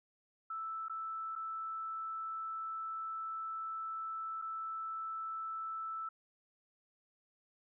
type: tone with dropouts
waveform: sine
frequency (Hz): 1318.5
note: E6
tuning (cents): 0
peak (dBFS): -38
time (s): 0.5-6.09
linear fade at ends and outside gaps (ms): 5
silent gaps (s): 0.884-0.896 / 1.354-1.36 / 4.417-4.421
effects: none